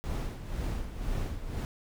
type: noise with tremolo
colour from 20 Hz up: brown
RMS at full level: -31 dBFS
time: 0.04-1.65 s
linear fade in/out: 0 ms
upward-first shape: sine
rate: 2 Hz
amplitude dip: 65%
effects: none

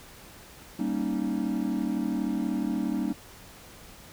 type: chord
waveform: triangle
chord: Eb dominant seventh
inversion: first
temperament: equal with one note detuned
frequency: 196 / 233.1 / 277.2 / 309.5 Hz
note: G3 / Bb3 / Db4 / Eb4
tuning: 0 / 0 / 0 / -9 cents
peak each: -30 / -29 / -30 / -30 dBFS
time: 0.79-3.13 s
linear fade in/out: 5 ms
effects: pink hiss -49 dBFS RMS until 4.12 s

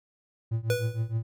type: tone with tremolo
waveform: triangle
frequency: 113.3 Hz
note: A#2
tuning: 49 cents flat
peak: -21 dBFS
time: 0.51-1.23 s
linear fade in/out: 10 ms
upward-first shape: triangle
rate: 6.5 Hz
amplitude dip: 95%
type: tone with exponential decay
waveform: square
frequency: 490 Hz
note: B4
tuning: 14 cents flat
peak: -23 dBFS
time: 0.7-1.13 s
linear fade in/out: 1 ms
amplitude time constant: 93 ms
effects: none

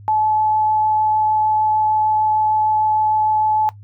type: tone with vibrato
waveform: sine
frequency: 861 Hz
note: A5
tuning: 38 cents flat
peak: -14 dBFS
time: 0.08-3.69 s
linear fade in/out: 0 ms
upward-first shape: triangle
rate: 6.6 Hz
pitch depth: 8 cents each way
effects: noise-tail reverb RT60 0.1 s tail -17 dB re dry + added 102 Hz sine -37 dBFS peak until 3.83 s

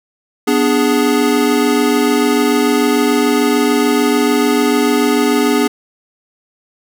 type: chord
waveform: square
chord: G# diminished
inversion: first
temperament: equal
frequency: 246.9 / 293.7 / 415.3 Hz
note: B3 / D4 / G#4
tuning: 0 / 0 / 0 cents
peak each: -16 dBFS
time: 0.47-5.68 s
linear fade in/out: 10 ms
effects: none

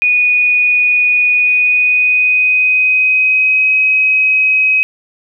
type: tone with pitch glide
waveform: sine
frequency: 2469 to 2535 Hz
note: D#7 to D#7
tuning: -14 to +32 cents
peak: -8 dBFS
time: 0.02-4.83 s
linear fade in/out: 0 ms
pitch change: +46 cents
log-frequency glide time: 1.31-3.72 s
effects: none

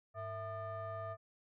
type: tone with frequency modulation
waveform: sine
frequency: 659.3 Hz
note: E5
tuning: in tune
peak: -39 dBFS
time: 0.14-1.17 s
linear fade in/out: 50 ms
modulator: 557 Hz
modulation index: 1.1
effects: tanh soft clip ceiling -35 dBFS

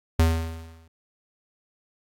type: tone with exponential decay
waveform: square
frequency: 81.8 Hz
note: E2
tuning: 13 cents flat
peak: -15 dBFS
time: 0.19-0.88 s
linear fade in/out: 5 ms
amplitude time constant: 150 ms
effects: AAC 48 kbps

